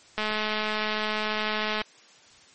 click train, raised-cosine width 0.3 ms, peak -12 dBFS, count 351, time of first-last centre 0.18-1.816 s, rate 214 Hz, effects white hiss -54 dBFS RMS until 2.54 s + MP3 32 kbps

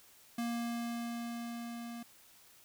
square tone with level ramp, 235 Hz, A#3, 14 cents sharp, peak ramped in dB -34 to -43 dBFS, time 0.38-2.03 s, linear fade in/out 5 ms, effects white hiss -61 dBFS RMS until 2.64 s

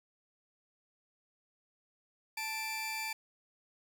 sawtooth tone pair together, 880 / 2349 Hz, A5 / D7, 0 / 0 cents, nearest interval octave + perfect fourth, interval 1700 cents, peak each -37 / -34 dBFS, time 2.37-3.13 s, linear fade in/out 5 ms, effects 10-bit

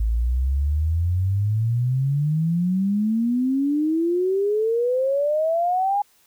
sine exponential sweep, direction up, 53.5 to 826 Hz, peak -18 dBFS, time 0-6.02 s, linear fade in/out 5 ms, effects white hiss -59 dBFS RMS until 6.26 s

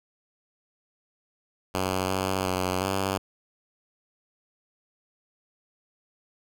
5% pulse tone with pitch steps, 93.6 / 94.9 / 92.4 / 96.4 Hz, F#2 / F#2 / F#2 / G2, +20 / +44 / -2 / -28 cents, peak -14 dBFS, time 1.74-3.18 s, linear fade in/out 10 ms, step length 360 ms, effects none

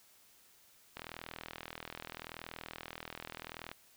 click train, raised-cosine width 0.3 ms, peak -26 dBFS, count 113, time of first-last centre 0.97-3.715 s, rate 40.8 Hz, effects white hiss -64 dBFS RMS until 3.96 s

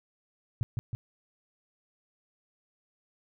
sine tone with echo, 116.54 Hz, A#2, in tune, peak -24 dBFS, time 0.61-0.63 s, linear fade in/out 0 ms, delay 160 ms, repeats 2, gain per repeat -3 dB, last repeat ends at 0.95 s, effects none

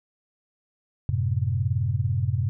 sine chord, F# diminished, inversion none, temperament equal, 92.5 / 110 / 130.81 Hz, F#2 / A2 / C3, 0 / 0 / 0 cents, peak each -26 dBFS, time 1.09-2.49 s, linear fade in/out 0 ms, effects none

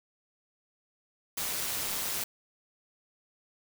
white noise with amplitude modulation, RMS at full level -30 dBFS, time 1.37-2.24 s, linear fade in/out 5 ms, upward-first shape sine, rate 206 Hz, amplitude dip 70%, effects none

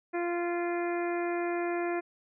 harmonic tone, 346.7 Hz, F4, 13 cents flat, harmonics 1 / 2 / 3 / 4 / 5 / 6 / 7, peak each -30 / -35 / -42 / -43 / -42 / -44 / -45 dBFS, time 0.13-2.01 s, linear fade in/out 20 ms, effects none

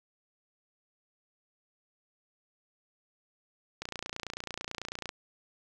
click train, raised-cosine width 0.2 ms, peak -19 dBFS, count 38, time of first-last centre 3.82-5.091 s, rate 29.1 Hz, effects none

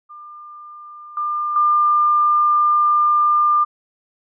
sine tone with level steps, 1199 Hz, D6, 36 cents sharp, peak -35 / -19 / -12 dBFS, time 0.09-3.65 s, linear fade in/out 20 ms, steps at 1.17 / 1.56 s, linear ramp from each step 2 ms, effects none

